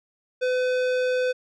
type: tone with tanh clipping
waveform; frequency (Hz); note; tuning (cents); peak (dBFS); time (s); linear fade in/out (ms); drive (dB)
sine; 505; B4; +39; -23; 0.41-1.33; 20; 17
effects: none